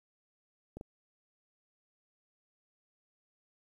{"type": "clicks", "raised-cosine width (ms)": 2, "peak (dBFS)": -30, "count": 2, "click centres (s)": [0.77, 0.811], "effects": ["10-bit"]}